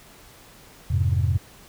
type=chord; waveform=sine; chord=F minor; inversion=none; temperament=just; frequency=87.31 / 104.77 / 130.96 Hz; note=F2 / Ab2 / C3; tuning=0 / +16 / +2 cents; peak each=-21 / -23 / -24 dBFS; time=0.9-1.38 s; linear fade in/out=10 ms; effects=tanh soft clip ceiling -10 dBFS + pink hiss -49 dBFS RMS until 1.68 s